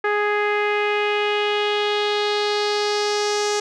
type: tone with low-pass filter sweep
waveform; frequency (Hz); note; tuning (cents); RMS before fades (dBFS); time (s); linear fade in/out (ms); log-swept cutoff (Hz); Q
sawtooth; 415.6; G#4; +1; -21; 0.04-3.6; 5; 1800 to 6300; 2.8
effects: none